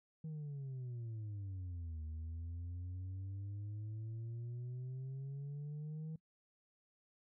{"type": "exponential two-way sweep", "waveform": "sine", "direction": "down then up", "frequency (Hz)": [160, 77.78, 160], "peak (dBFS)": -39, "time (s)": [0.24, 6.16], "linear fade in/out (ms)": 5, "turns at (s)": 2.03, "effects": ["noise-tail reverb RT60 0.1 s tail -22 dB re dry", "tanh soft clip ceiling -41 dBFS"]}